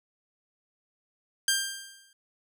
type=tone with exponential decay; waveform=10% pulse; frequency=1590 Hz; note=G6; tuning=24 cents sharp; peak=-12 dBFS; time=1.48-2.13 s; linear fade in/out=2 ms; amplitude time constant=140 ms; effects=none